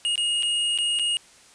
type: tone with dropouts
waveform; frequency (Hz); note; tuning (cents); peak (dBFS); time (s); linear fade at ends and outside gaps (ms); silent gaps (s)
square; 2862; F7; +42; -22; 0.05-1.17; 0; 0.156-0.178 / 0.425-0.431 / 0.777-0.786 / 0.989-0.995
effects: white hiss -52 dBFS RMS until 1.54 s + resampled to 22050 Hz